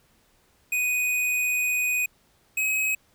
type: tone pair in turn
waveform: square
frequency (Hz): 2489 / 2544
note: D#7 / D#7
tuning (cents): 0 / +38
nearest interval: unison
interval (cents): 38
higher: second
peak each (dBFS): -23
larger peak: neither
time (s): 0.72-2.06 / 2.57-2.95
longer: first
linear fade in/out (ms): 5
effects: pink hiss -63 dBFS RMS until 3.14 s